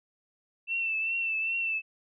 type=tone with vibrato; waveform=sine; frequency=2675 Hz; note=E7; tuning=25 cents sharp; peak=-27 dBFS; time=0.67-1.82 s; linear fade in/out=50 ms; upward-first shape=triangle; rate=2.5 Hz; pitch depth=45 cents each way; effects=none